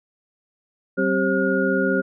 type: tone cluster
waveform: sine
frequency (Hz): 191.3 / 266.3 / 394 / 534 / 1432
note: G3 / C4 / G4 / C5 / F6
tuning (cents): -42 / +31 / +9 / +35 / +43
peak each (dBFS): -24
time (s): 0.97-2.02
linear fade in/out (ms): 20
effects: none